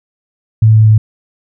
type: tone with pitch steps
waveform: sine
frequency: 110 / 109.24 / 108.49 Hz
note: A2 / A2 / A2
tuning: 0 / -12 / -24 cents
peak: -3 dBFS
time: 0.62-0.98 s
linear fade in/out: 5 ms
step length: 120 ms
effects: none